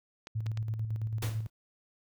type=clicks; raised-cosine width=0.2 ms; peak=-26 dBFS; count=3; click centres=0.271 / 0.466 / 0.574 s
type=tone with tremolo; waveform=sine; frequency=110 Hz; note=A2; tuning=in tune; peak=-29 dBFS; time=0.35-1.47 s; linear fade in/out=10 ms; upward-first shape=square; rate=9 Hz; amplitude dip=45%
type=noise with exponential decay; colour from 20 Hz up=pink; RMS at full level=-34 dBFS; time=1.22-1.5 s; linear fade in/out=5 ms; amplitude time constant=59 ms
effects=none